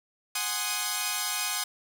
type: chord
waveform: 5% pulse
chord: Ab dominant seventh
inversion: third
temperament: equal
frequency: 740 / 830.6 / 1046.5 / 1244.5 Hz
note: Gb5 / Ab5 / C6 / Eb6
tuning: 0 / 0 / 0 / 0 cents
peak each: -23 / -22 / -22 / -21 dBFS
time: 0.35-1.64 s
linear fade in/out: 5 ms
effects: none